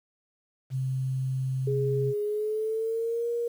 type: tone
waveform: sine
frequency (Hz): 131.2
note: C3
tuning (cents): +5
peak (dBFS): -26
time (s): 0.7-2.14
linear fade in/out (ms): 50
type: tone with pitch glide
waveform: sine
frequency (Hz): 415.3 to 471.6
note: G#4 to A#4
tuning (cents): 0 to +20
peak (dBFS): -26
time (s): 1.67-3.48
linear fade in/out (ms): 5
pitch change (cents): +220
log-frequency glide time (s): 2.22-3.28
effects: 9-bit